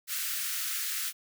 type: high-pass noise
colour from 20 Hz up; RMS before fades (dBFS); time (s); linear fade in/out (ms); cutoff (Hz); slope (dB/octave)
white; -33; 0.07-1.13; 50; 1300; 48
effects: none